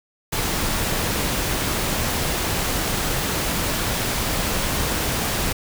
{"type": "noise", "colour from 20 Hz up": "pink", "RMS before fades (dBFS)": -23, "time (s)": [0.32, 5.53], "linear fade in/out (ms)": 10, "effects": []}